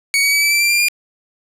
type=tone with pitch steps; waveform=sawtooth; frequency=2240 / 2263 / 2287 / 2311 / 2335 / 2360 / 2384 / 2409 Hz; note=C#7 / C#7 / D7 / D7 / D7 / D7 / D7 / D7; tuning=+18 / +35 / -47 / -28 / -11 / +8 / +25 / +43 cents; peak=-9 dBFS; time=0.14-0.884 s; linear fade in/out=0 ms; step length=93 ms; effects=resampled to 32000 Hz + 8-bit